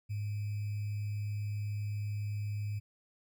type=tone with sample-and-hold; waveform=sine; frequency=103.83 Hz; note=G#2; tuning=in tune; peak=-33 dBFS; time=0.09-2.8 s; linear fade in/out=20 ms; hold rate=2450 Hz; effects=none